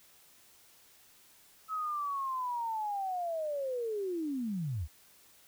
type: linear sweep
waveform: sine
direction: down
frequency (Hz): 1294 to 65.1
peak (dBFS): -32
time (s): 1.68-4.88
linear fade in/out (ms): 50
effects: white hiss -61 dBFS RMS until 5.47 s